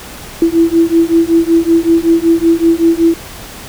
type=beating tone pair; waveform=sine; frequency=329.6 / 334.9 Hz; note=E4 / E4; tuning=0 / +27 cents; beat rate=5.3 Hz; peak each=-10 dBFS; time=0.42-3.14 s; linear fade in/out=2 ms; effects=pink hiss -30 dBFS RMS until 3.68 s

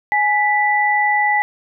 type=tone pair together; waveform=sine; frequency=835.6 / 1975.5 Hz; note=G#5 / B6; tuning=+10 / 0 cents; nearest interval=octave + minor third; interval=1490 cents; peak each=-16 dBFS; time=0.12-1.42 s; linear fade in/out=0 ms; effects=none

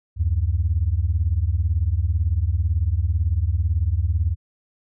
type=beating tone pair; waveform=sine; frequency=73.5 / 91.5 Hz; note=D2 / F#2; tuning=+2 / -19 cents; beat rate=18 Hz; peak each=-20 / -20 dBFS; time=0.16-4.36 s; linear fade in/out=50 ms; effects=tanh soft clip ceiling -10 dBFS

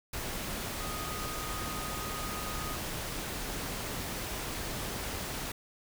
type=tone in noise; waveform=sine; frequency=1244.5 Hz; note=D#6; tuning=in tune; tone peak=-41 dBFS; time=0.8-2.76 s; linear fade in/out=5 ms; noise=pink; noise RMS=-37 dBFS; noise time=0.13-5.52 s; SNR=-7 dB; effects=none

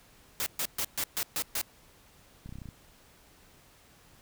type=noise bursts; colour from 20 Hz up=white; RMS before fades=-31 dBFS; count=7; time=0.4-1.614 s; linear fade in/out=0 ms; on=62 ms; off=130 ms
type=clicks; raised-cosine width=5 ms; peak=-31 dBFS; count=8; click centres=2.46 / 2.492 / 2.525 / 2.556 / 2.586 / 2.618 / 2.657 / 2.688 s
effects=pink hiss -59 dBFS RMS until 4.21 s

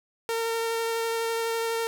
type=tone with vibrato; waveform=sawtooth; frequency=456.9 Hz; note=A#4; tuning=35 cents flat; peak=-22 dBFS; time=0.29-1.87 s; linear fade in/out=0 ms; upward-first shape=sine; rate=12 Hz; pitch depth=10 cents each way; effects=none

